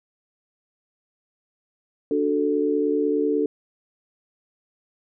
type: chord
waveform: sine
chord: D major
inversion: none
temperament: equal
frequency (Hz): 293.7 / 370 / 440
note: D4 / F#4 / A4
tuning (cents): 0 / 0 / 0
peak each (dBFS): -23 / -27 / -22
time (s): 2.11-3.46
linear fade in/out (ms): 2
effects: none